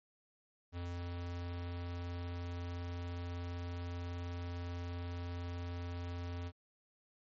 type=tone; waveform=square; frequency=87.31 Hz; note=F2; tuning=in tune; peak=-40 dBFS; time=0.72-6.52 s; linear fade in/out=50 ms; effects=low-pass 6000 Hz 12 dB/octave + MP3 32 kbps